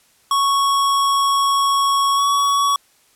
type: tone with pitch glide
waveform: square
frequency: 1108.7 to 1124.2 Hz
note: C#6 to C#6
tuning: 0 to +24 cents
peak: -15 dBFS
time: 0.31-2.76 s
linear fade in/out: 2 ms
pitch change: +24 cents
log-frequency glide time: 2.16-2.21 s
effects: white hiss -56 dBFS RMS until 3.15 s + low-pass 12000 Hz 12 dB/octave